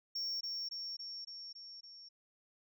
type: tone with echo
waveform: sine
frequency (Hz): 5490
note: F8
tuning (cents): -31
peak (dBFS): -33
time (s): 0.15-0.41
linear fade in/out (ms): 10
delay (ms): 280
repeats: 6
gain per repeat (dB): -3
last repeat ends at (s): 2.09
effects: tanh soft clip ceiling -35 dBFS